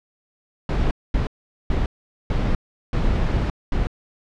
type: noise bursts at uneven times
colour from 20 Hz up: brown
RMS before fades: -20 dBFS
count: 6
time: 0.69-0.91 / 1.14-1.27 / 1.7-1.86 / 2.3-2.55 / 2.93-3.5 / 3.72-3.87 s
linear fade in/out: 2 ms
effects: low-pass 4000 Hz 12 dB/octave

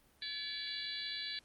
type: harmonic tone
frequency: 571 Hz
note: D5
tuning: 49 cents flat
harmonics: 3 / 4 / 5 / 6 / 7 / 8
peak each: -47 / -49 / -53 / -45 / -42 / -47 dBFS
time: 0.22-1.39 s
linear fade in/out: 2 ms
effects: pink hiss -68 dBFS RMS until 1.44 s + Opus 32 kbps

